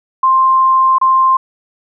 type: tone with dropouts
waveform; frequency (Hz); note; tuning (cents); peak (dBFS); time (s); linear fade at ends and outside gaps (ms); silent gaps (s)
sine; 1051; C6; +7; -7; 0.23-1.37; 5; 0.984-1.013
effects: none